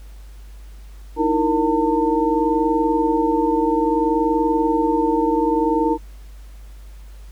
sine tone cluster, 306 / 326.6 / 465.1 / 901 Hz, D#4 / E4 / A#4 / A5, -29 / -16 / -4 / +41 cents, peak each -21 dBFS, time 1.16-5.98 s, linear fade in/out 50 ms, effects added 50 Hz sine -36 dBFS peak until 7.31 s + pink hiss -53 dBFS RMS until 7.31 s

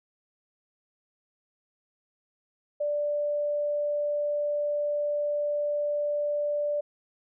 sine tone, 587.3 Hz, D5, in tune, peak -25 dBFS, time 2.8-6.81 s, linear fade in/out 10 ms, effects none

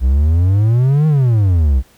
triangle exponential two-way sweep, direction up then down, 61 to 158.2 to 61 Hz, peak -7 dBFS, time 0-1.83 s, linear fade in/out 50 ms, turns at 1.07 s, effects pink hiss -50 dBFS RMS until 1.97 s

